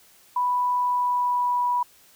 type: tone with pitch glide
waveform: sine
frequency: 987.8 to 978.7 Hz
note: B5 to B5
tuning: 0 to -16 cents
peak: -20 dBFS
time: 0.36-1.83 s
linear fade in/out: 5 ms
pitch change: -16 cents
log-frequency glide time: 0.74-1.65 s
effects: white hiss -55 dBFS RMS until 2.15 s